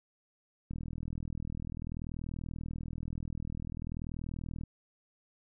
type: click train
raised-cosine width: 5 ms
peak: -27 dBFS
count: 160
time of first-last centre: 0.71-4.636 s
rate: 40.5 Hz
effects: none